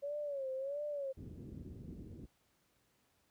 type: tone with vibrato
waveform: sine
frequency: 557 Hz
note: C#5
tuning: 8 cents sharp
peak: -37 dBFS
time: 0.02-1.13 s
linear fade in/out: 20 ms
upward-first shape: sine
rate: 1.5 Hz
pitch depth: 110 cents each way
type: low-pass noise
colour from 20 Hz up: pink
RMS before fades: -47 dBFS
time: 1.17-2.26 s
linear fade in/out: 5 ms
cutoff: 340 Hz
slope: 24 dB/octave
effects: pink hiss -75 dBFS RMS until 3.3 s + high-pass 60 Hz 12 dB/octave